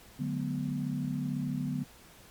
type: chord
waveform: sine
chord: G# half-diminished seventh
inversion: second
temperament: equal with one note detuned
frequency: 146.83 / 185 / 213.1 / 246.9 Hz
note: D3 / F#3 / G#3 / B3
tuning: 0 / 0 / +45 / 0 cents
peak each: -34 / -37 / -40 / -34 dBFS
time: 0.19-1.84 s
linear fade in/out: 10 ms
effects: pink hiss -55 dBFS RMS until 2.3 s + MP3 96 kbps